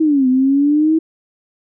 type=exponential two-way sweep; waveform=sine; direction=down then up; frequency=324.3 to 252.9 to 324.3 Hz; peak=-10 dBFS; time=0-0.99 s; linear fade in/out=10 ms; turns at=0.28 s; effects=none